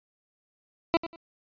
20% pulse tone with echo, 333.7 Hz, E4, 21 cents sharp, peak -14 dBFS, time 0.94-0.97 s, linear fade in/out 0 ms, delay 95 ms, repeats 2, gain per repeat -13 dB, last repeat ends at 1.16 s, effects resampled to 11025 Hz

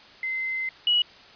sine tone pair in turn, 2065 / 2920 Hz, C7 / F#7, -23 / -24 cents, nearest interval tritone, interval 599 cents, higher second, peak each -26 / -18 dBFS, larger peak second, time 0.23-0.69 / 0.87-1.02 s, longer first, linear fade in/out 2 ms, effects white hiss -49 dBFS RMS until 1.35 s + resampled to 11025 Hz

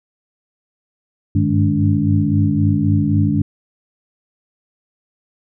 sine tone cluster, 97.5 / 101.3 / 152.8 / 209.5 / 287 Hz, G2 / G#2 / D#3 / G#3 / D4, -9 / -43 / -31 / +15 / -40 cents, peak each -19 dBFS, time 1.35-3.42 s, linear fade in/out 5 ms, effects none

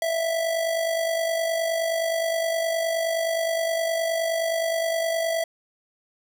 square tone with amplitude modulation, 659.3 Hz, E5, in tune, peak -21 dBFS, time 0.02-5.44 s, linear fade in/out 2 ms, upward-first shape sine, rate 49.6 Hz, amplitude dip 50%, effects none

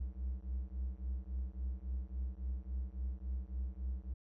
triangle beating tone pair, 61.74 / 65.34 Hz, B1 / C2, 0 / -2 cents, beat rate 3.6 Hz, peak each -38 / -39 dBFS, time 0-4.14 s, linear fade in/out 10 ms, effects none

